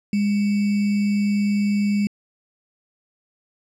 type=tone with sample-and-hold; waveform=sine; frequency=204.6 Hz; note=G#3; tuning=26 cents flat; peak=-17 dBFS; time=0.13-2.07 s; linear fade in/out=2 ms; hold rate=2450 Hz; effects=low-pass 7000 Hz 12 dB/octave